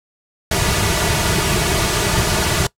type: noise with comb filter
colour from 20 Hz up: pink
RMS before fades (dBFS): -17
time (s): 0.51-2.67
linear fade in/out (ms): 5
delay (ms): 3.8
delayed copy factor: -0.7
effects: noise-tail reverb RT60 0.1 s tail -21 dB re dry + low-pass 11000 Hz 12 dB/octave